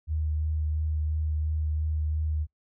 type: tone with vibrato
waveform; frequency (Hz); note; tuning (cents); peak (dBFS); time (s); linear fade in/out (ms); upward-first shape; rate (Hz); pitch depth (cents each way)
sine; 77.2; D#2; -13; -25; 0.07-2.47; 50; sine; 2.9; 15
effects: noise-tail reverb RT60 0.1 s tail -24 dB re dry